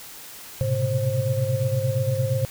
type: tone cluster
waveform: sine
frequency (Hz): 107 / 124 / 132.7 / 529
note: A2 / B2 / C3 / C5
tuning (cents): -48 / +7 / +25 / +19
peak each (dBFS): -26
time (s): 0.61-2.45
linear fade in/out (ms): 0
effects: white hiss -41 dBFS RMS until 2.5 s